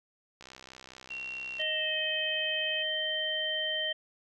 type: click train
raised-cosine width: 0.2 ms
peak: -30 dBFS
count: 79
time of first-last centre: 0.41-1.616 s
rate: 64.7 Hz
type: tone with pitch glide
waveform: sine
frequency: 2740 to 2557 Hz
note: F7 to D#7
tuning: -34 to +47 cents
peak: -36 dBFS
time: 1.1-2.83 s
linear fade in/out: 10 ms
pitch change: -119 cents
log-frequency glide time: 1.54-1.97 s
type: harmonic tone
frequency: 622.3 Hz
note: D#5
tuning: in tune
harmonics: 1 / 3 / 5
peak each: -37 / -35 / -31 dBFS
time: 1.59-3.93 s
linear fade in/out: 10 ms
effects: none